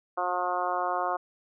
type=harmonic tone; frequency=179.4 Hz; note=F3; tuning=47 cents sharp; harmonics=2 / 3 / 4 / 5 / 6 / 7 / 8; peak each=-38 / -35 / -30 / -35 / -32 / -34 / -40 dBFS; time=0.17-1.17 s; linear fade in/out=10 ms; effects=none